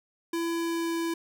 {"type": "tone with pitch glide", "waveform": "square", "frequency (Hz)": [335.3, 333.2], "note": ["E4", "E4"], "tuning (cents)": [30, 19], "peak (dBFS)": -28, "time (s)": [0.33, 1.14], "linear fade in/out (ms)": 5, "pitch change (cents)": -11, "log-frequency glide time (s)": [0.52, 0.95], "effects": []}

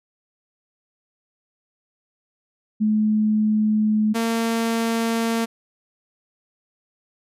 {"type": "tone pair in turn", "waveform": ["sine", "sawtooth"], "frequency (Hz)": [214.3, 228.5], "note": ["A3", "A#3"], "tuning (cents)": [-45, -34], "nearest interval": "minor second", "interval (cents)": 111, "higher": "second", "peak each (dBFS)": -16, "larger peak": "neither", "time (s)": [[2.8, 4.14], [4.14, 5.46]], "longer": "first", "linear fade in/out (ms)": 20, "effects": ["resampled to 32000 Hz"]}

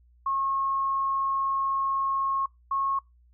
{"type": "tone pair in turn", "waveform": "sine", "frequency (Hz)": [1086, 1091.3], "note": ["C#6", "C#6"], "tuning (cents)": [-36, -27], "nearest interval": "unison", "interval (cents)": 9, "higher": "second", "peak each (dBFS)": -24, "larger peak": "neither", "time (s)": [[0.26, 2.46], [2.71, 2.99]], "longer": "first", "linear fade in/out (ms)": 5, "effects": ["noise-tail reverb RT60 0.2 s tail -24 dB re dry", "added 60 Hz sine -56 dBFS peak until 3.33 s"]}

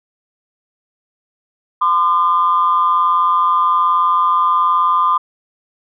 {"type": "tone pair together", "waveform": "sine", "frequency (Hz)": [1027.2, 1206], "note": ["C6", "D6"], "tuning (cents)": [-32, 46], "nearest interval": "minor third", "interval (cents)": 278, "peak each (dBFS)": -13, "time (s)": [1.81, 5.18], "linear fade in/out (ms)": 10, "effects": ["tanh soft clip ceiling -4 dBFS"]}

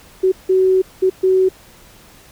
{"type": "tone bursts at uneven times", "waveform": "sine", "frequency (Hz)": 375.6, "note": "F#4", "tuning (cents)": 26, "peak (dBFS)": -10, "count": 4, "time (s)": [[0.23, 0.32], [0.49, 0.82], [1.02, 1.1], [1.23, 1.49]], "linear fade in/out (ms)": 10, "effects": ["pink hiss -45 dBFS RMS until 2.31 s"]}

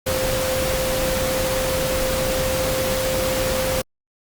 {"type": "tone in noise", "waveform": "sine", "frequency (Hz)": 521, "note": "C5", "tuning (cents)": -7, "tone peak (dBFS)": -22, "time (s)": [0.06, 3.82], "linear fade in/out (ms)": 10, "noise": "pink", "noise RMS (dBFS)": -24, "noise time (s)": [0.06, 3.82], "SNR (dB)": -1, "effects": ["Opus 48 kbps"]}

